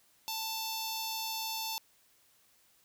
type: tone with notch filter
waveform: 10% pulse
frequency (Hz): 887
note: A5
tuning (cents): +14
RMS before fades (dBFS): -37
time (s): 0.28-1.78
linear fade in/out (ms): 0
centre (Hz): 1800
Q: 0.55
effects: white hiss -67 dBFS RMS until 2.84 s